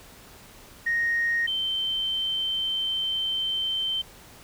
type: tone pair in turn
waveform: sine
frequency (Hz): 1864.7 / 3104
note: A#6 / G7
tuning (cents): 0 / -18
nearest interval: major sixth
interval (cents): 882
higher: second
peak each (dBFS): -21 / -24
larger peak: first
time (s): 0.86-1.47 / 1.47-4.02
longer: second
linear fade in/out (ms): 10
effects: tanh soft clip ceiling -17 dBFS + pink hiss -49 dBFS RMS until 4.43 s